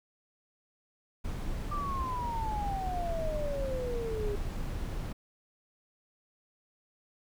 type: noise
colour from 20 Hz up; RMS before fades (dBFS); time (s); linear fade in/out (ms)
brown; -35; 1.24-5.13; 10
type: exponential sweep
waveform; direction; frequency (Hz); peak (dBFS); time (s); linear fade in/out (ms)
sine; down; 1195 to 402.9; -33; 1.71-4.36; 10
effects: none